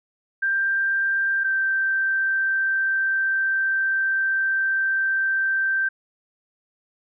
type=tone pair in turn; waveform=sine; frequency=1582 / 1563.8 Hz; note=G6 / G6; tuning=+15 / -5 cents; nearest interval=unison; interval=20 cents; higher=first; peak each=-19 dBFS; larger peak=neither; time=0.42-1.44 / 1.44-5.89 s; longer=second; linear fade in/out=10 ms; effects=none